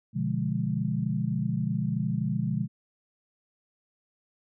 sine chord, B diminished seventh, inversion none, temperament equal, 123.47 / 146.83 / 174.61 / 207.7 Hz, B2 / D3 / F3 / Ab3, 0 / 0 / 0 / 0 cents, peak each -31 dBFS, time 0.13-2.68 s, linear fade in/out 50 ms, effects none

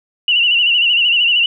sine tone with vibrato, 2843 Hz, F7, 30 cents sharp, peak -10 dBFS, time 0.28-1.46 s, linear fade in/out 2 ms, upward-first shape sine, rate 13 Hz, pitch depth 81 cents each way, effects none

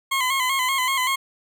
20% pulse tone with vibrato, 1047 Hz, C6, 1 cent sharp, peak -15 dBFS, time 0.11-1.16 s, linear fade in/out 10 ms, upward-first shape square, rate 5.2 Hz, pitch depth 56 cents each way, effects none

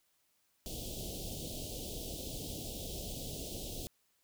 pink band-stop noise, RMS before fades -42 dBFS, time 0.66-3.87 s, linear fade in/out 0 ms, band 690 to 3000 Hz, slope 48 dB/octave, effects white hiss -75 dBFS RMS until 4.23 s

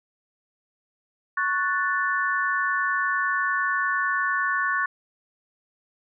sine chord, F# minor, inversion second, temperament equal, 1108.7 / 1480 / 1760 Hz, C#6 / F#6 / A6, 0 / 0 / 0 cents, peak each -26 dBFS, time 1.37-4.86 s, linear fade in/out 5 ms, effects none

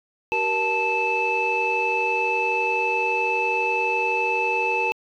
sine tone cluster, 382 / 473.9 / 878 / 2623 Hz, G4 / A#4 / A5 / E7, -45 / +28 / -4 / -9 cents, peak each -29 / -27 / -24 / -22 dBFS, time 0.32-4.92 s, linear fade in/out 0 ms, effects tanh soft clip ceiling -13 dBFS

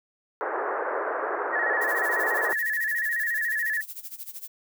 pink band-pass noise, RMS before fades -29 dBFS, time 0.41-2.53 s, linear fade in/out 0 ms, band 370 to 1700 Hz, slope 48 dB/octave
sine tone with vibrato, 1803 Hz, A6, 42 cents sharp, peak -24 dBFS, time 1.52-3.82 s, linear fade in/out 20 ms, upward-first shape square, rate 14 Hz, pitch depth 72 cents each way
violet noise with tremolo, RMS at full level -36 dBFS, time 1.81-4.48 s, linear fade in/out 5 ms, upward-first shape sine, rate 13 Hz, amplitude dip 85%
effects none

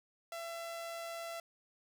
sawtooth tone with amplitude modulation, 672 Hz, E5, 33 cents sharp, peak -36 dBFS, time 0.32-1.4 s, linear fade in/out 2 ms, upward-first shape sine, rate 137 Hz, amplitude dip 25%, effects none

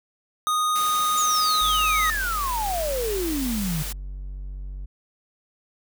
square tone with pitch glide, 1239 to 1254.8 Hz, D#6 to D#6, -8 to +14 cents, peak -21 dBFS, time 0.47-2.1 s, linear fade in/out 0 ms, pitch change +22 cents, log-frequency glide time 1.13-1.89 s
white noise, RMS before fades -33 dBFS, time 0.75-3.93 s, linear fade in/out 10 ms
sine exponential sweep, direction down, 7130 to 146.83 Hz, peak -24 dBFS, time 1.17-3.83 s, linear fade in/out 10 ms
triangle tone, 47.37 Hz, F#1, 41 cents sharp, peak -29 dBFS, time 1.61-4.86 s, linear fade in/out 10 ms
effects none

